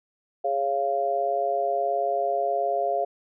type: chord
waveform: sine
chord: Db major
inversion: second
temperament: just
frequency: 415.8 / 554.4 / 693 Hz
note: Ab4 / Db5 / F5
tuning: +2 / 0 / -14 cents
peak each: -30 / -28 / -24 dBFS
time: 0.44-3.05 s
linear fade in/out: 10 ms
effects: none